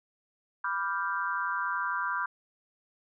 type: chord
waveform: sine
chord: G dominant seventh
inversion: first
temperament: equal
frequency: 987.8 / 1174.7 / 1396.9 / 1568 Hz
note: B5 / D6 / F6 / G6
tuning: 0 / 0 / 0 / 0 cents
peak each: -34 dBFS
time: 0.64-2.26 s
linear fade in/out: 5 ms
effects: none